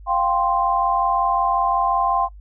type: chord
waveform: sine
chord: F suspended second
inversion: none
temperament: equal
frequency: 698.5 / 784 / 1046.5 Hz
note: F5 / G5 / C6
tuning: 0 / 0 / 0 cents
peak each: -23 / -21 / -20 dBFS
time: 0.06-2.29 s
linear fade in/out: 50 ms
effects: noise-tail reverb RT60 0.1 s tail -20 dB re dry + added 50 Hz sine -38 dBFS peak until 2.4 s